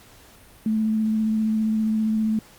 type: tone with vibrato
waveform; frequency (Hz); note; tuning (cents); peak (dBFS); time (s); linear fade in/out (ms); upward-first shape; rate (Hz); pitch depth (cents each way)
sine; 218.4; A3; -13; -19; 0.66-2.39; 2; sine; 15; 15
effects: pink hiss -50 dBFS RMS until 2.58 s + Opus 48 kbps